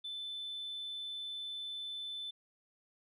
sine tone, 3520 Hz, A7, in tune, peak -38 dBFS, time 0.04-2.31 s, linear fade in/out 10 ms, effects tanh soft clip ceiling -36 dBFS

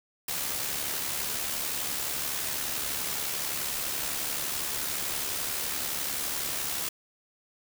white noise with amplitude modulation, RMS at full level -30 dBFS, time 0.28-6.89 s, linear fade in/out 5 ms, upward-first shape sine, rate 71.7 Hz, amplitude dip 40%, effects none

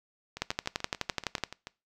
two click trains, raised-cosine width 0.2 ms, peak -11 / -22 dBFS, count 13 / 10, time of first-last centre 0.42-1.437 / 0.37-1.671 s, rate 11.8 / 6.92 Hz, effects noise-tail reverb RT60 0.3 s tail -22 dB re dry

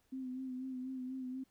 sine tone with vibrato, 258.1 Hz, C4, 23 cents flat, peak -39 dBFS, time 0.12-1.44 s, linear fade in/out 10 ms, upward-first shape sine, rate 4.1 Hz, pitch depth 38 cents each way, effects pink hiss -75 dBFS RMS until 1.5 s

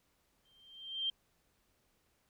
sine tone with exponential growth, 3157 Hz, G7, 12 cents sharp, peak -30 dBFS, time 0.45-1.1 s, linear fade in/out 5 ms, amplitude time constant 140 ms, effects pink hiss -75 dBFS RMS until 2.29 s

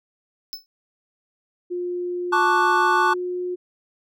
square tone with exponential decay, 5260 Hz, E8, 5 cents flat, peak -26 dBFS, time 0.53-0.66 s, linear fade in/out 0 ms, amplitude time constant 27 ms
sine tone with pitch glide, 355.1 to 359.6 Hz, F4 to F#4, +29 to -49 cents, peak -24 dBFS, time 1.7-3.56 s, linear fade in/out 20 ms, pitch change +22 cents, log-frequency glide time 2.42-3.06 s
triangle chord, D major seventh, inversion second, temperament equal, 880 / 1108.7 / 1174.7 / 1480 Hz, A5 / C#6 / D6 / F#6, 0 / 0 / 0 / 0 cents, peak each -19 / -20 / -21 / -20 dBFS, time 2.32-3.14 s, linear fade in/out 10 ms
effects none

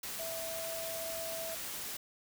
sine tone in noise, 657 Hz, E5, 6 cents flat, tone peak -40 dBFS, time 0.19-1.55 s, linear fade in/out 5 ms, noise white, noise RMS -41 dBFS, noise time 0.03-1.97 s, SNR -2 dB, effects none

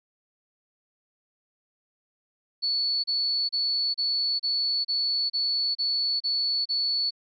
sine tone bursts, 4435 Hz, C#8, in tune, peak -23 dBFS, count 10, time 2.62-7.108 s, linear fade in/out 20 ms, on 420 ms, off 32 ms, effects none

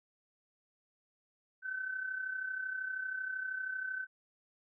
sine tone with amplitude modulation, 1525 Hz, G6, 48 cents flat, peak -33 dBFS, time 1.62-4.07 s, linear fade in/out 50 ms, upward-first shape sine, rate 32.8 Hz, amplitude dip 60%, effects none

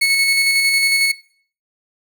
30% pulse tone with tremolo, 2200 Hz, C#7, 14 cents flat, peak -9 dBFS, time 0.01-1.12 s, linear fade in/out 10 ms, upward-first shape square, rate 11 Hz, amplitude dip 25%, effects noise-tail reverb RT60 0.5 s tail -19 dB re dry

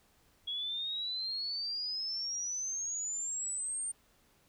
sine exponential sweep, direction up, 3322 to 8870 Hz, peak -34 dBFS, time 0.47-3.92 s, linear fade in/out 10 ms, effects pink hiss -68 dBFS RMS until 4.48 s

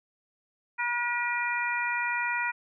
harmonic tone, 480.6 Hz, B4, 47 cents flat, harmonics 2 / 3 / 4 / 5, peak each -32 / -32 / -32 / -32 dBFS, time 0.78-2.52 s, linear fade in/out 20 ms, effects none

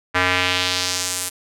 square tone with band-pass filter sweep, 91.1 Hz, F#2, 26 cents flat, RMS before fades -21 dBFS, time 0.14-1.3 s, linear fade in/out 20 ms, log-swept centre 1700 to 10000 Hz, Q 1.5, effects none

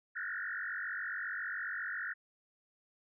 sine tone with frequency modulation, 1641 Hz, G#6, 21 cents flat, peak -36 dBFS, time 0.15-2.14 s, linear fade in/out 20 ms, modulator 47.3 Hz, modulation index 5.1, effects none

